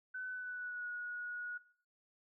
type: tone with pitch glide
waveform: sine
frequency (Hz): 1510 to 1455.2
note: F#6 to F#6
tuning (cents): +35 to -29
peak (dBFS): -40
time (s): 0.14-1.58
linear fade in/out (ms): 10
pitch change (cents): -64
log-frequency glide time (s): 0.27-0.88
effects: noise-tail reverb RT60 0.6 s tail -20 dB re dry